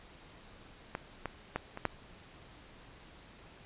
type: clicks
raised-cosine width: 0.5 ms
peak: -20 / -20 / -17 / -26 / -14 dBFS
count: 5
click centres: 0.951 / 1.257 / 1.56 / 1.774 / 1.853 s
effects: pink hiss -55 dBFS RMS until 3.65 s + resampled to 8000 Hz